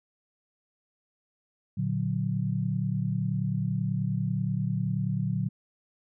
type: chord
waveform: sine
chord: Bb augmented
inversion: none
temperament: equal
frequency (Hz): 116.54 / 146.83 / 185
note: Bb2 / D3 / F#3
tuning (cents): 0 / 0 / 0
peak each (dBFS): -30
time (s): 1.77-5.49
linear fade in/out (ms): 10
effects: none